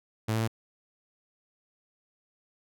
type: tone with pitch steps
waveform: sawtooth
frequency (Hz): 110 / 111.47 / 112.96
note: A2 / A2 / A2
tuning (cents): 0 / +23 / +46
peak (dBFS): -22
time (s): 0.28-0.478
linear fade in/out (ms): 10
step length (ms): 66
effects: none